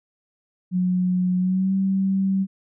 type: tone with pitch glide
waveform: sine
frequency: 181.9 to 192.72 Hz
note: F#3 to G3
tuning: -29 to -29 cents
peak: -18 dBFS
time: 0.71-2.47 s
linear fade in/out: 50 ms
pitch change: +100 cents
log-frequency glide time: 1.38-1.74 s
effects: none